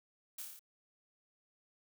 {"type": "noise with echo", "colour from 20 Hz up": "blue", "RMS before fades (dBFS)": -44, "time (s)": [0.38, 0.42], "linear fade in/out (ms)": 5, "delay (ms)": 29, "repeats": 6, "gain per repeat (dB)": -2, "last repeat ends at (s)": 0.594, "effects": []}